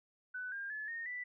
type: tone with pitch steps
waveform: sine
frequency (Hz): 1498 / 1605.5 / 1720.8 / 1844.3 / 1976.6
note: F#6 / G6 / A6 / A#6 / B6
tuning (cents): +21 / +41 / -39 / -19 / +1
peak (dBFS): -39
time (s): 0.34-1.24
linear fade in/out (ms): 10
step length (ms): 180
effects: none